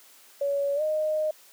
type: tone with pitch glide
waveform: sine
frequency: 563 to 617.5 Hz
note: C#5 to D#5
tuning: +27 to -13 cents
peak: -23 dBFS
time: 0.41-1.31 s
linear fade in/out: 5 ms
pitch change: +160 cents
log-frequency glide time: 0.75-0.82 s
effects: white hiss -54 dBFS RMS until 1.52 s + high-pass 300 Hz 12 dB/octave